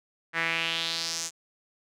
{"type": "tone with band-pass filter sweep", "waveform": "sawtooth", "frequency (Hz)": 165.4, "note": "E3", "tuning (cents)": 6, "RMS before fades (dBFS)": -30, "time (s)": [0.33, 1.31], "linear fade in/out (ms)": 50, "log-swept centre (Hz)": [1800, 7000], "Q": 3.2, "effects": []}